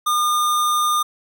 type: tone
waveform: square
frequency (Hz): 1212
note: D#6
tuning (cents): -46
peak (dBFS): -17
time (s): 0.06-1.03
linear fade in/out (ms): 10
effects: none